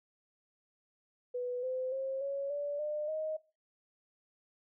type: tone with pitch steps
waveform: sine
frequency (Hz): 493.9 / 513.7 / 534.3 / 555.7 / 577.9 / 601.1 / 625.2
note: B4 / C5 / C5 / C#5 / D5 / D5 / D#5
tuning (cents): 0 / -32 / +36 / +4 / -28 / +40 / +8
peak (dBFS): -33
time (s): 1.34-3.37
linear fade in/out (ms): 10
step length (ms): 290
effects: noise-tail reverb RT60 0.3 s tail -20 dB re dry